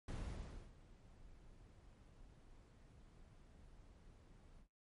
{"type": "noise with ADSR envelope", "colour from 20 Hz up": "brown", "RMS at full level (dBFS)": -43, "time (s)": [0.08, 4.68], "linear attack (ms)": 4, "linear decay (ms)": 620, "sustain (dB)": -19, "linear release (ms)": 87, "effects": ["noise-tail reverb RT60 0.3 s tail -26 dB re dry", "MP3 48 kbps"]}